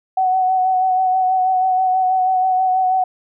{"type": "tone with vibrato", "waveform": "sine", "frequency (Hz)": 747, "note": "F#5", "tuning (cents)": 16, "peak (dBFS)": -13, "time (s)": [0.17, 3.04], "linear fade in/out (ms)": 5, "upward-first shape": "sine", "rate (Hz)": 6.2, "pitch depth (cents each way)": 24, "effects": []}